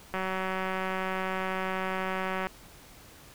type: click train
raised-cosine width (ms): 0.5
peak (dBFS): -17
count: 439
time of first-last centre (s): 0.14-2.47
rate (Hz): 188
effects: pink hiss -52 dBFS RMS until 3.34 s